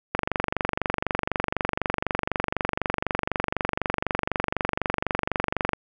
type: click train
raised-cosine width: 0.5 ms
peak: -8 dBFS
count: 135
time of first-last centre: 0.15-5.733 s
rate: 24 Hz
effects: none